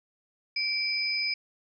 sine tone pair together, 2330 / 5006 Hz, D7 / D#8, -14 / +10 cents, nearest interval octave + minor second, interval 1324 cents, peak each -29 / -29 dBFS, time 0.56-1.34 s, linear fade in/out 5 ms, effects none

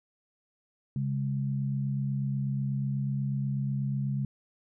sine tone pair together, 136.82 / 205 Hz, C#3 / G#3, -22 / -22 cents, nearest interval perfect fifth, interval 700 cents, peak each -28 / -34 dBFS, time 0.96-4.25 s, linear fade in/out 2 ms, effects none

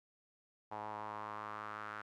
sawtooth tone with band-pass filter sweep, 106.2 Hz, G#2, 39 cents sharp, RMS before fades -45 dBFS, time 0.71-2.02 s, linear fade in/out 10 ms, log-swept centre 870 to 1400 Hz, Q 3.8, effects none

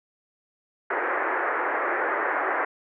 white band-pass noise, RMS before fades -26 dBFS, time 0.9-2.65 s, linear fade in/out 5 ms, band 320 to 1900 Hz, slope 48 dB/octave, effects none

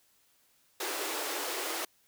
pink high-pass noise, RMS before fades -35 dBFS, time 0.8-1.85 s, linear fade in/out 5 ms, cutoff 300 Hz, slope 96 dB/octave, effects white hiss -68 dBFS RMS until 2.07 s

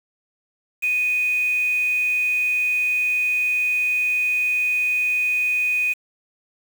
sine tone with quantisation, 2489 Hz, D#7, in tune, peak -18 dBFS, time 0.82-5.94 s, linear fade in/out 20 ms, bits 6, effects none

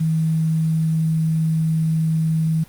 sine tone with quantisation, 160 Hz, D#3, 49 cents sharp, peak -16 dBFS, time 0-2.64 s, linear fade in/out 10 ms, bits 7, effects pink hiss -48 dBFS RMS until 2.68 s + Opus 32 kbps

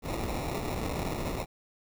pink noise with sample-and-hold, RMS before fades -33 dBFS, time 0.02-1.46 s, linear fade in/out 50 ms, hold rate 1575 Hz, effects none

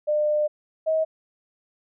sine tone pair in turn, 601 / 635.4 Hz, D5 / D#5, +40 / +36 cents, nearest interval minor second, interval 96 cents, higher second, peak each -19 dBFS, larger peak neither, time 0.07-0.48 / 0.86-1.05 s, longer first, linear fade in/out 20 ms, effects none

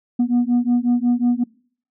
sine beating tone pair, 240 / 245.5 Hz, B3 / B3, -49 / -10 cents, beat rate 5.5 Hz, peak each -16 dBFS, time 0.19-1.44 s, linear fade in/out 10 ms, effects noise-tail reverb RT60 0.5 s tail -24 dB re dry + tanh soft clip ceiling -12 dBFS

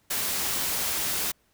white noise, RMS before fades -28 dBFS, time 0.1-1.32 s, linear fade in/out 10 ms, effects pink hiss -67 dBFS RMS until 1.53 s

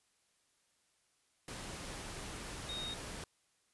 sine tone in noise, 3729 Hz, A#7, in tune, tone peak -40 dBFS, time 2.69-2.94 s, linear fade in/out 2 ms, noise pink, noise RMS -45 dBFS, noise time 1.48-3.24 s, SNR +2 dB, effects white hiss -75 dBFS RMS until 3.73 s + resampled to 24000 Hz

